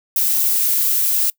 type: noise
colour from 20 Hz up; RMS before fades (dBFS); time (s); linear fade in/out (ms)
violet; -17; 0.16-1.3; 2
effects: noise-tail reverb RT60 0.1 s tail -24 dB re dry